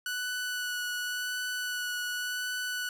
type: tone with vibrato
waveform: sawtooth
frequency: 1480 Hz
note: F#6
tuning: in tune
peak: -28 dBFS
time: 0.06-2.89 s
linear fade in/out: 2 ms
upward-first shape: sine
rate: 0.9 Hz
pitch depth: 13 cents each way
effects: none